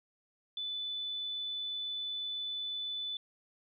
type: tone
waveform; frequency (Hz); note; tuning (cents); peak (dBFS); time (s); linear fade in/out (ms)
sine; 3494; A7; -13; -35; 0.57-3.17; 2
effects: none